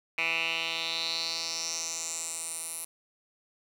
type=tone with band-pass filter sweep; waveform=10% pulse; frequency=164.81 Hz; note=E3; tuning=in tune; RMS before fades=-33 dBFS; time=0.18-2.85 s; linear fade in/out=2 ms; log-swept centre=2400 to 11000 Hz; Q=4.5; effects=9-bit